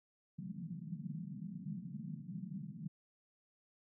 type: band-pass noise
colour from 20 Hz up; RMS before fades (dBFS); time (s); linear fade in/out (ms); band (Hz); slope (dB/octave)
white; -45; 0.38-2.88; 10; 150 to 200; 48
effects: none